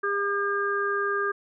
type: harmonic tone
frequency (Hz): 402.6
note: G4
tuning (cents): +46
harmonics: 1 / 3 / 4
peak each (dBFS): -28 / -28 / -28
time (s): 0.03-1.32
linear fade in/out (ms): 10
effects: none